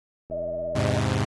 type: click train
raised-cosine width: 2 ms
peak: -28 dBFS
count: 39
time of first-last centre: 0.3-0.747 s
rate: 85 Hz
type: tone with vibrato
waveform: sine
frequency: 616 Hz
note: D#5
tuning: 17 cents flat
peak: -27 dBFS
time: 0.31-1 s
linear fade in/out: 10 ms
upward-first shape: sine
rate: 18 Hz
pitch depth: 64 cents each way
type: chord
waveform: sawtooth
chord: E augmented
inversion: none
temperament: equal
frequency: 82.41 / 103.83 / 130.81 Hz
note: E2 / G#2 / B#2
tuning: 0 / 0 / 0 cents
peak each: -26 / -21 / -22 dBFS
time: 0.75-1.25 s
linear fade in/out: 10 ms
effects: low-pass 9000 Hz 12 dB/octave + AAC 32 kbps